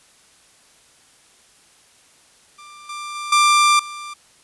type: tone with level steps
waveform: sawtooth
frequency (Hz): 1185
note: D6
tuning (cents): +15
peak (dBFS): -36 / -25 / -23 / -8 / -27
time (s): 2.58-4.14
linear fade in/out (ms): 10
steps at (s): 2.89 / 3.15 / 3.32 / 3.79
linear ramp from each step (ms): 5
effects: white hiss -53 dBFS RMS until 4.43 s + resampled to 24000 Hz